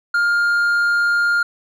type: tone with hard clipping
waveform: sine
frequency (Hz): 1408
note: F6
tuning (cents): +14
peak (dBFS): -15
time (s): 0.14-1.43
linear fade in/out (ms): 5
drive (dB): 3
effects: none

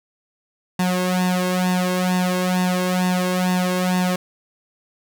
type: tone with flanger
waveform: sawtooth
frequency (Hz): 182.1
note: F#3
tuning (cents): -27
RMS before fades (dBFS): -20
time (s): 0.79-4.16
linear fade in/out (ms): 5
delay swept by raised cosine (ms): 1.1 to 1.89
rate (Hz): 2.2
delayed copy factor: +1
effects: none

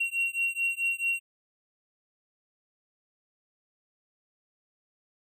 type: beating tone pair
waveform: triangle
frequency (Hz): 2742 / 2746.6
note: F7 / F7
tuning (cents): -32 / -30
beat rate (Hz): 4.6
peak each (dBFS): -28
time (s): 0-1.2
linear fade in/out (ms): 10
effects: none

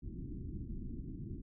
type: low-pass noise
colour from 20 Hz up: pink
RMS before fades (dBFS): -43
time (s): 0.02-1.42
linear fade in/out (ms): 20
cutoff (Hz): 330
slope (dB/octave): 48
effects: none

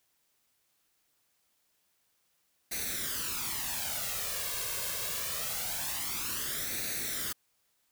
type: noise with flanger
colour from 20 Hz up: white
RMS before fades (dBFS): -35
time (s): 2.71-7.33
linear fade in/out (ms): 10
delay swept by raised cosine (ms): 0.48 to 1.88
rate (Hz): 0.24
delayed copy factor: +0.7
effects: white hiss -74 dBFS RMS until 7.91 s

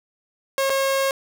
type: tone with dropouts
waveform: sawtooth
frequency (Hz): 542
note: C#5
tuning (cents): -39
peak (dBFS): -15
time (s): 0.58-1.11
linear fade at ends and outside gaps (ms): 1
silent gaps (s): 0.697-0.701
effects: none

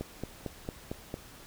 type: click train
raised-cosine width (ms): 2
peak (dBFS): -21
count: 6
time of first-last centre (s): 0.01-1.141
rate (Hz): 4.42
effects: pink hiss -51 dBFS RMS until 1.46 s

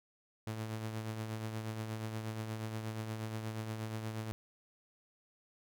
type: tone with tremolo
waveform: sawtooth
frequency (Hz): 110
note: A2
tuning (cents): 0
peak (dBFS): -32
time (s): 0.47-4.32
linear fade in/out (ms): 0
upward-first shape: triangle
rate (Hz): 8.4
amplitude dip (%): 50
effects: none

